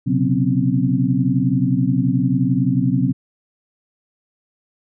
sine tone cluster, 125.4 / 136.8 / 183.6 / 250.8 / 269.9 Hz, B2 / C#3 / F#3 / B3 / C#4, +27 / -23 / -13 / +27 / -46 cents, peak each -21 dBFS, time 0.06-3.13 s, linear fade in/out 20 ms, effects none

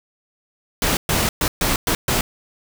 pink noise bursts at uneven times, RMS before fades -19 dBFS, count 6, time 0.82-0.97 / 1.09-1.29 / 1.41-1.48 / 1.61-1.76 / 1.87-1.95 / 2.08-2.21 s, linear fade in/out 2 ms, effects none

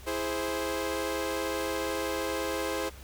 sawtooth chord, E augmented, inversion none, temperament equal, 329.6 / 415.3 / 523.3 Hz, E4 / G#4 / B#4, 0 / 0 / 0 cents, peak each -31 / -31 / -29 dBFS, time 0.06-2.9 s, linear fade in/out 20 ms, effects added 66 Hz sine -46 dBFS peak until 3.03 s + pink hiss -51 dBFS RMS until 3.03 s

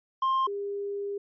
triangle / sine tone pair in turn, 1058 / 402.9 Hz, C6 / G4, +19 / +48 cents, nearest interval octave + perfect fourth, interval 1671 cents, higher first, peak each -21 / -30 dBFS, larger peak first, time 0.22-0.47 / 0.47-1.18 s, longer second, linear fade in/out 5 ms, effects resampled to 11025 Hz

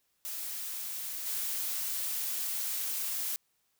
blue noise with level steps, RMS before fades -38 / -34 dBFS, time 0.25-3.36 s, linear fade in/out 0 ms, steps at 1.26 s, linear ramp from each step 5 ms, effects white hiss -75 dBFS RMS until 3.79 s

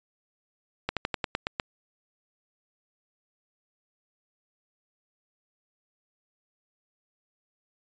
slowing click train, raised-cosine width 0.3 ms, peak -11 dBFS, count 8, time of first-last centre 0.89-1.598 s, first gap 77 ms, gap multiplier 1.09, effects resampled to 16000 Hz

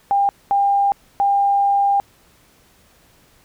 sine tone bursts at uneven times, 800 Hz, G5, 35 cents sharp, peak -13 dBFS, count 3, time 0.11-0.29 / 0.51-0.92 / 1.2-2 s, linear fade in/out 0 ms, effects pink hiss -54 dBFS RMS until 3.44 s

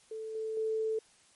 sine tone with level steps, 440 Hz, A4, in tune, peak -37 / -33 / -29 dBFS, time 0.11-0.99 s, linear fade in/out 5 ms, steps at 0.35 / 0.57 s, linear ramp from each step 2 ms, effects white hiss -63 dBFS RMS until 1.35 s + MP3 48 kbps

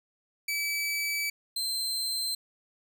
sawtooth tone pair in turn, 2300 / 4117 Hz, D7 / C8, -37 / -29 cents, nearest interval minor seventh, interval 1008 cents, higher second, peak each -25 / -26 dBFS, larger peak first, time 0.48-1.3 / 1.56-2.35 s, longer first, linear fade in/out 5 ms, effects none

